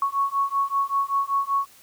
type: beating tone pair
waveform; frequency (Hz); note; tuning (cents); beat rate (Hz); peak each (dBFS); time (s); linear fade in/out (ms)
sine; 1106 / 1111.2; C#6 / C#6; -4 / +4; 5.2; -24; 0.02-1.66; 2
effects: white hiss -52 dBFS RMS until 1.82 s